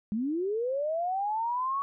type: linear sweep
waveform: sine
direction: up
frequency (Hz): 200.4 to 1128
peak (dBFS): -27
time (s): 0.12-1.82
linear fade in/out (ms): 0
effects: none